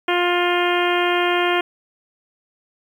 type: harmonic tone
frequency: 352.7 Hz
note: F4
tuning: 17 cents sharp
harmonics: 1 / 2 / 3 / 4 / 5 / 6 / 7 / 8 / 9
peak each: -20 / -23 / -25 / -26 / -27 / -28 / -28 / -29 / -30 dBFS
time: 0.08-1.61 s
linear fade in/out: 5 ms
effects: 8-bit